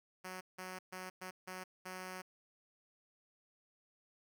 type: tone bursts at uneven times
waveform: 5% pulse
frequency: 185 Hz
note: F#3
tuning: in tune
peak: -33 dBFS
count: 6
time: 0.24-0.41 / 0.58-0.79 / 0.92-1.1 / 1.21-1.31 / 1.47-1.64 / 1.85-2.22 s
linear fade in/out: 10 ms
effects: none